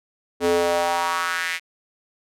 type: tone with high-pass filter sweep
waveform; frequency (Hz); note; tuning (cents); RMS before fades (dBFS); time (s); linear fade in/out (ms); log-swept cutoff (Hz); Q
square; 86.2; F2; -22; -22; 0.4-1.6; 50; 350 to 2200; 3.2
effects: low-pass 12000 Hz 12 dB/octave